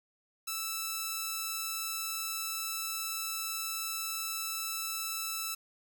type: tone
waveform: 5% pulse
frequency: 1318.5 Hz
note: E6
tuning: in tune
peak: -22 dBFS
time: 0.47-5.55 s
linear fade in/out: 10 ms
effects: none